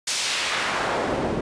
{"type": "noise with band-pass filter sweep", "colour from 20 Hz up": "pink", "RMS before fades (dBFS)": -25, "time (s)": [0.07, 1.41], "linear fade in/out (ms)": 5, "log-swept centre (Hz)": [6200, 270], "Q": 0.87, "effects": ["resampled to 22050 Hz"]}